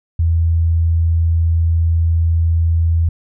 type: tone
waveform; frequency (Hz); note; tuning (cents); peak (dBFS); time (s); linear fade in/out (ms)
sine; 82.8; E2; +8; -11; 0.19-3.09; 5
effects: none